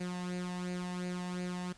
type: tone with flanger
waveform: sawtooth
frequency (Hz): 179.6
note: F3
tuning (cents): +49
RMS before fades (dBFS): -38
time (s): 0-1.73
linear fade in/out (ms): 10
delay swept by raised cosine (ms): 0.44 to 1.12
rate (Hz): 2.8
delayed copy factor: +0.6
effects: pink hiss -60 dBFS RMS until 1.77 s + resampled to 22050 Hz